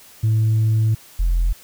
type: tone pair in turn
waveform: sine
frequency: 110 / 42.8 Hz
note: A2 / F1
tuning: 0 / -34 cents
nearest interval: octave + major third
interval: 1634 cents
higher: first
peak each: -12 / -13 dBFS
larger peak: first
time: 0.23-0.95 / 1.19-1.53 s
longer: first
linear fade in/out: 10 ms
effects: tanh soft clip ceiling -12 dBFS + white hiss -46 dBFS RMS until 1.63 s